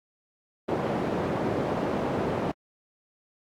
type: band-pass noise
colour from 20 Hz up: white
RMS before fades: -28 dBFS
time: 0.68-2.52 s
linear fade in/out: 10 ms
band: 120 to 550 Hz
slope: 12 dB/octave
effects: AAC 64 kbps